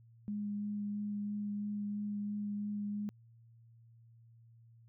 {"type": "tone with vibrato", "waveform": "sine", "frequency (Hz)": 206.3, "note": "G#3", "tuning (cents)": -11, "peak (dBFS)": -35, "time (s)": [0.28, 3.09], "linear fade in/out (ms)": 0, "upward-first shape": "sine", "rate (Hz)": 3, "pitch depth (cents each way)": 10, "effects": ["added 115 Hz sine -58 dBFS peak until 4.88 s"]}